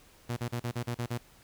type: tone bursts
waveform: sawtooth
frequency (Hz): 120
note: B2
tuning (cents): -49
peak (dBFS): -27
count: 8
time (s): 0.29-1.18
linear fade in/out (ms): 10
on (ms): 78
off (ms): 38
effects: pink hiss -59 dBFS RMS until 1.43 s